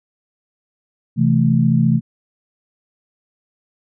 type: chord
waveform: sine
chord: A minor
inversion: first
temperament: equal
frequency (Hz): 130.81 / 164.81 / 220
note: C3 / E3 / A3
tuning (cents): 0 / 0 / 0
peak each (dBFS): -16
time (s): 1.16-2.01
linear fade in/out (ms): 50
effects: none